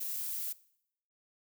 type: noise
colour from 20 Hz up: violet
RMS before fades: -37 dBFS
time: 0-0.53 s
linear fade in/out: 10 ms
effects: noise-tail reverb RT60 0.7 s tail -20 dB re dry